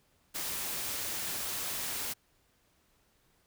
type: noise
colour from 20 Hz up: white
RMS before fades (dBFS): -36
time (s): 0.34-2.14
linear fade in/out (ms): 20
effects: pink hiss -70 dBFS RMS until 3.46 s